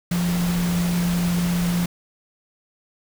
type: tone in noise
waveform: sine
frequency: 174.61 Hz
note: F3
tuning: in tune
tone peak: -19 dBFS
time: 0.11-1.86 s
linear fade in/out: 5 ms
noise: pink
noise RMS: -30 dBFS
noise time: 0.11-1.86 s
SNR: +8 dB
effects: none

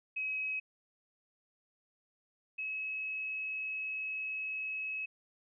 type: tone pair in turn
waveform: sine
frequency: 2549 / 2571 Hz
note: D#7 / E7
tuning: +41 / -44 cents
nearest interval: unison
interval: 15 cents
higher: second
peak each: -33 / -35 dBFS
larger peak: first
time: 0.16-0.6 / 2.58-5.06 s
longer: second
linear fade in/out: 10 ms
effects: none

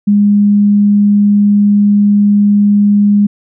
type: tone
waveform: sine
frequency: 204.8 Hz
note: G#3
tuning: 24 cents flat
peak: -5 dBFS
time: 0.07-3.27 s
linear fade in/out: 10 ms
effects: none

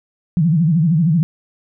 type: tone with vibrato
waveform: sine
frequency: 163.2 Hz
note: E3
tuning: 17 cents flat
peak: -11 dBFS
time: 0.37-1.23 s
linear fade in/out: 0 ms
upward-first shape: sine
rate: 13 Hz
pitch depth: 170 cents each way
effects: none

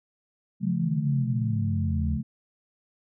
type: exponential sweep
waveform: sine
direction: down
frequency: 192.2 to 73.6 Hz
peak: -25 dBFS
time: 0.6-2.19 s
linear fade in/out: 50 ms
type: chord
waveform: sine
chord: Db augmented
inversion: none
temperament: just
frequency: 138.59 / 173.24 / 216.5 Hz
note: Db3 / F3 / A3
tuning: 0 / -14 / -28 cents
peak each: -31 / -35 / -30 dBFS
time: 0.61-2.23 s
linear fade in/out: 20 ms
effects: none

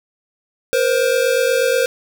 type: tone pair together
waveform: square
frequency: 475 / 523.3 Hz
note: A#4 / C5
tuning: +33 / 0 cents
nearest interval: major second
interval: 167 cents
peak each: -18 / -17 dBFS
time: 0.73-1.86 s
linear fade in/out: 0 ms
effects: none

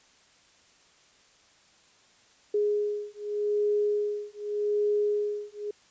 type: beating tone pair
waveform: sine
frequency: 415.3 / 416.14 Hz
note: G#4 / G#4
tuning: 0 / +3 cents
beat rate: 0.84 Hz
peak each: -28 dBFS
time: 2.54-5.71 s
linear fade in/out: 5 ms
effects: white hiss -60 dBFS RMS until 5.9 s + resampled to 16000 Hz

